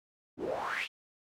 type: noise with band-pass filter sweep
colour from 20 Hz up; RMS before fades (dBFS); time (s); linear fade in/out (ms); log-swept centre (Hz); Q
pink; -35; 0.37-0.88; 50; 280 to 3100; 5.5
effects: none